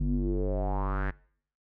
square tone with low-pass filter sweep, 48.41 Hz, G1, 21 cents flat, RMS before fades -28 dBFS, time 0-1.11 s, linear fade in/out 10 ms, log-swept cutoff 190 to 1800 Hz, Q 5.3, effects noise-tail reverb RT60 0.6 s tail -24 dB re dry

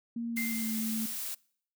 sine tone with pitch glide, 233.3 to 221.2 Hz, A#3 to A3, +2 to +9 cents, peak -32 dBFS, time 0.16-1.06 s, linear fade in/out 5 ms, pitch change -93 cents, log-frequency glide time 0.29-0.68 s
blue noise, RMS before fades -37 dBFS, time 0.36-1.35 s, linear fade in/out 10 ms
sine tone with exponential decay, 2090 Hz, C7, 2 cents flat, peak -31 dBFS, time 0.37-1.06 s, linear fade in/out 5 ms, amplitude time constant 150 ms
effects noise-tail reverb RT60 0.6 s tail -25 dB re dry

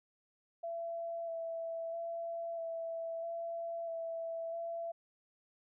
sine tone with vibrato, 667 Hz, E5, 20 cents sharp, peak -37 dBFS, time 0.63-4.92 s, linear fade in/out 10 ms, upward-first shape square, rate 0.77 Hz, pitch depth 14 cents each way, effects none

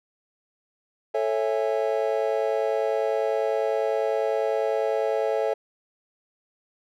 triangle chord, A major seventh, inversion none, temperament just, 440 / 550 / 660 / 825 Hz, A4 / C#5 / E5 / G#5, 0 / -14 / +2 / -12 cents, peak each -24 / -25 / -26 / -30 dBFS, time 1.14-5.54 s, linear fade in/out 10 ms, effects none

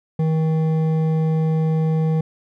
sine tone with hard clipping, 159 Hz, D#3, 38 cents sharp, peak -18 dBFS, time 0.19-2.21 s, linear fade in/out 5 ms, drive 9 dB, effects none

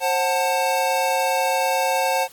square chord, F# diminished, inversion second, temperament just, 532.8 / 740 / 888 Hz, C5 / F#5 / A5, +31 / 0 / +16 cents, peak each -24 dBFS, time 0-2.28 s, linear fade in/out 50 ms, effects white hiss -48 dBFS RMS until 2.32 s + AAC 64 kbps

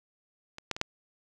clicks, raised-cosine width 0.2 ms, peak -24 / -12 / -21 / -9 dBFS, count 4, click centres 0.584 / 0.713 / 0.765 / 0.814 s, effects none

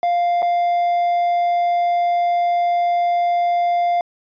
triangle tone with dropouts, 698.5 Hz, F5, in tune, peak -13 dBFS, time 0.03-4.01 s, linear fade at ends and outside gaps 1 ms, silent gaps 0.421-0.427 s, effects resampled to 11025 Hz

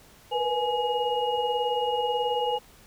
sine tone cluster, 475.8 / 494.2 / 838 / 2880 Hz, A#4 / B4 / G#5 / F#7, +35 / +1 / +15 / -47 cents, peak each -32 / -28 / -27 / -34 dBFS, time 0.31-2.59 s, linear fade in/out 20 ms, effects pink hiss -54 dBFS RMS until 2.86 s

